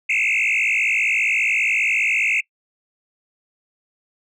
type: tone with frequency modulation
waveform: sine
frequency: 2400 Hz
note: D7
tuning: 37 cents sharp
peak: -14 dBFS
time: 0.09-2.41 s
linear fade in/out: 10 ms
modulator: 54.9 Hz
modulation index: 5.5
effects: noise-tail reverb RT60 0.1 s tail -26 dB re dry + tanh soft clip ceiling -15 dBFS